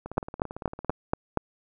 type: two click trains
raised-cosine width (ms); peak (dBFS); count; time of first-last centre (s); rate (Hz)
1; -9 / -22; 6 / 16; 0.18-1.373 / 0.06-0.903; 4.19 / 17.8
effects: none